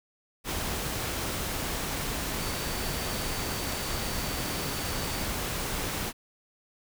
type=tone in noise; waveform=sine; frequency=4566 Hz; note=D8; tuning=50 cents flat; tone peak=-43 dBFS; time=2.37-5.28 s; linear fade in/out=50 ms; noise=pink; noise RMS=-32 dBFS; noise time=0.44-6.13 s; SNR=-14 dB; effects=none